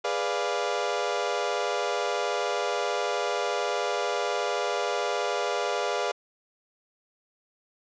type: chord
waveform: 30% pulse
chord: G# diminished seventh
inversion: none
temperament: equal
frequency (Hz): 415.3 / 493.9 / 587.3 / 698.5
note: G#4 / B4 / D5 / F5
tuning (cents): 0 / 0 / 0 / 0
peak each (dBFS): -29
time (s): 0.04-6.12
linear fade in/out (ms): 10
effects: resampled to 16000 Hz